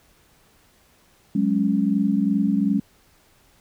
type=chord; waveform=sine; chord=F# suspended second; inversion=none; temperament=equal; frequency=185 / 207.7 / 277.2 Hz; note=F#3 / G#3 / C#4; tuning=0 / 0 / 0 cents; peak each=-24 / -20 / -23 dBFS; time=1.35-2.8 s; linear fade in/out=5 ms; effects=pink hiss -58 dBFS RMS until 3.6 s